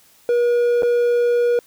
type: tone with dropouts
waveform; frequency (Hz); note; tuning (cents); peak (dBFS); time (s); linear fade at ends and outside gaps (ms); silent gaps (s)
triangle; 480; B4; -49; -12; 0.29-1.59; 1; 0.823-0.831
effects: white hiss -53 dBFS RMS until 1.66 s